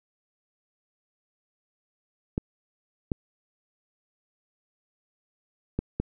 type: clicks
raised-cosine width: 3 ms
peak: -13 dBFS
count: 4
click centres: 2.379 / 3.118 / 5.79 / 6 s
effects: none